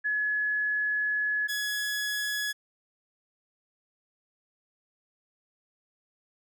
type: tone pair in turn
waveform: sine / sawtooth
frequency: 1698 / 1687.2 Hz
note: G#6 / G#6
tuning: +38 / +27 cents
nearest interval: unison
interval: 11 cents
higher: first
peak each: -25 dBFS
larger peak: neither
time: 0.04-1.48 / 1.48-2.53 s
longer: first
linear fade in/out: 20 ms
effects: none